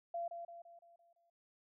sine tone with echo, 684 Hz, F5, 36 cents flat, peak -37 dBFS, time 0.14-0.28 s, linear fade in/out 5 ms, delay 170 ms, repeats 6, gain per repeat -6 dB, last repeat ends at 1.3 s, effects none

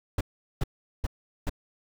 brown noise bursts, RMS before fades -25 dBFS, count 4, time 0.18-1.496 s, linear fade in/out 5 ms, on 29 ms, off 400 ms, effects none

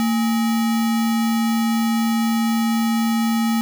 sine tone with sample-and-hold, 227 Hz, A#3, 46 cents flat, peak -16 dBFS, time 0-3.61 s, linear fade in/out 0 ms, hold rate 1050 Hz, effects none

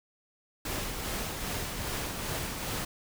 pink noise with tremolo, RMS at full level -33 dBFS, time 0.65-2.85 s, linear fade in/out 5 ms, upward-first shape triangle, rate 2.5 Hz, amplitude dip 40%, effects none

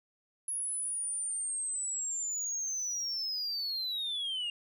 sine linear sweep, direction down, 10548 to 2794 Hz, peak -30 dBFS, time 0.48-4.5 s, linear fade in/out 2 ms, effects tanh soft clip ceiling -31 dBFS

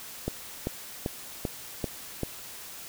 click train, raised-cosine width 2 ms, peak -15 dBFS, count 6, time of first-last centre 0.28-2.233 s, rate 2.56 Hz, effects white hiss -43 dBFS RMS until 2.88 s

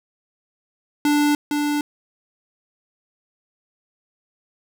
square tone with echo, 293.7 Hz, D4, in tune, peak -16 dBFS, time 1.05-1.35 s, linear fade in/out 2 ms, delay 460 ms, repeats 1, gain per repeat -4 dB, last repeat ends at 1.81 s, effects none

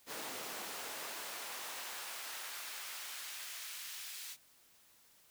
pink noise with high-pass filter sweep, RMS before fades -45 dBFS, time 0.06-4.37 s, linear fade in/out 50 ms, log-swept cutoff 330 to 2900 Hz, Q 0.71, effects white hiss -66 dBFS RMS until 5.3 s

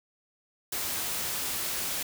white noise, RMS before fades -32 dBFS, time 0.72-2.03 s, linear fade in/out 5 ms, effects none

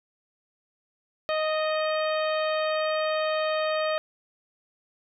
harmonic tone with a mistuned harmonic, 623 Hz, D#5, 2 cents sharp, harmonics 1 / 2 / 3 / 4 / 5 / 6 / 7, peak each -25 / -31 / -35 / -37 / -39 / -41 / -42 dBFS, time 1.29-3.98 s, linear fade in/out 0 ms, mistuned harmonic 3, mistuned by -16 cents, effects none

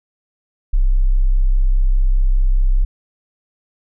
sine tone, 32.46 Hz, C1, 13 cents flat, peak -10 dBFS, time 0.73-2.85 s, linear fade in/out 10 ms, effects none

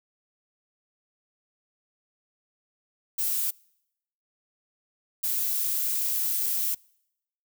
violet noise bursts at uneven times, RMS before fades -27 dBFS, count 2, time 3.18-3.51 / 5.23-6.75 s, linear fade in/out 10 ms, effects noise-tail reverb RT60 0.8 s tail -26 dB re dry

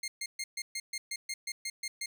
15% pulse tone bursts, 2123 Hz, C7, 25 cents sharp, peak -28 dBFS, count 12, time 0.03-2.06 s, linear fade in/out 5 ms, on 50 ms, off 130 ms, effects none

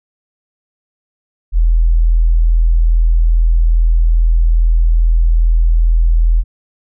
sine tone, 41.2 Hz, E1, in tune, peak -7 dBFS, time 1.52-6.44 s, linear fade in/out 50 ms, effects none

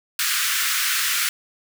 pink high-pass noise, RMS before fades -22 dBFS, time 0.19-1.29 s, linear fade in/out 2 ms, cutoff 1300 Hz, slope 48 dB/octave, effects none

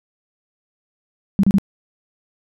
sine tone bursts, 196 Hz, G3, in tune, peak -10 dBFS, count 3, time 1.39-1.584 s, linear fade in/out 0 ms, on 44 ms, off 31 ms, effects none

